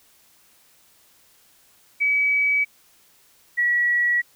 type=tone pair in turn; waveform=sine; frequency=2281 / 1929.2 Hz; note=C#7 / B6; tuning=+49 / -41 cents; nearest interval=minor third; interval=290 cents; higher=first; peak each=-17 dBFS; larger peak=neither; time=2-2.65 / 3.57-4.22 s; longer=neither; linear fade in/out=20 ms; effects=white hiss -57 dBFS RMS until 4.35 s